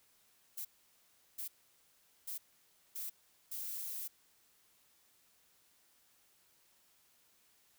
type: noise bursts at uneven times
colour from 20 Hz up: violet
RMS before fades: -42 dBFS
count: 5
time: 0.57-0.65 / 1.38-1.48 / 2.27-2.38 / 2.95-3.1 / 3.51-4.08 s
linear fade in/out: 10 ms
effects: white hiss -70 dBFS RMS until 7.78 s